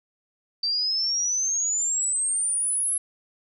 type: exponential sweep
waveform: sine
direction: up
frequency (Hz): 4624 to 11040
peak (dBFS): -22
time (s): 0.63-2.98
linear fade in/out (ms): 5
effects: none